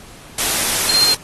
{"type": "tone in noise", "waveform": "sine", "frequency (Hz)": 4186, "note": "C8", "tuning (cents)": 0, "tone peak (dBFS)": -13, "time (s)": [0.89, 1.14], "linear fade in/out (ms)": 5, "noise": "white", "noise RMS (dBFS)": -18, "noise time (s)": [0.38, 1.15], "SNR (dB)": 2, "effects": ["pink hiss -41 dBFS RMS until 1.23 s", "AAC 32 kbps"]}